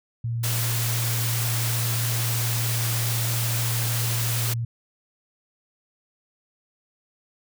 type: tone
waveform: sine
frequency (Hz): 116.54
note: A#2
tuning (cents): 0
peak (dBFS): -24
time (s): 0.24-4.65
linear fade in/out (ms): 5
type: high-pass noise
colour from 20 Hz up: white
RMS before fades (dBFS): -28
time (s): 0.43-4.54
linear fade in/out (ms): 10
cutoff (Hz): 130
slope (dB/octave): 24
effects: none